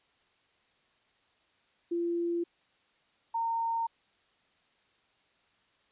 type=tone pair in turn; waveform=sine; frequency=342.5 / 917 Hz; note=F4 / A#5; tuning=-34 / -29 cents; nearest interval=octave + perfect fourth; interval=1705 cents; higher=second; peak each=-28 dBFS; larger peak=neither; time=1.91-2.44 / 3.34-3.87 s; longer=neither; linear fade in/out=10 ms; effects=white hiss -69 dBFS RMS until 5.91 s + resampled to 8000 Hz